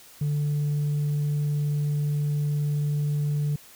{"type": "tone with tanh clipping", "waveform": "sine", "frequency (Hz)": 146.83, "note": "D3", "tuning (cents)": 0, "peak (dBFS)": -23, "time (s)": [0.21, 3.56], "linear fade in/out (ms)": 5, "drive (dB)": 1, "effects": ["white hiss -50 dBFS RMS until 3.75 s"]}